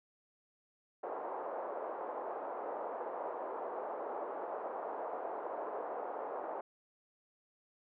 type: band-pass noise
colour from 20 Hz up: pink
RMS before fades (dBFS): -41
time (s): 1.03-6.61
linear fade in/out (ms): 5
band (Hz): 450 to 1000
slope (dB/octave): 24
effects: none